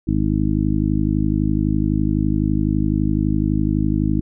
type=harmonic tone; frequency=51.91 Hz; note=G#1; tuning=in tune; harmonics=1 / 2 / 3 / 4 / 5 / 6; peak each=-23 / -23 / -23 / -23 / -23 / -23 dBFS; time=0.07-4.21 s; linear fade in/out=10 ms; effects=none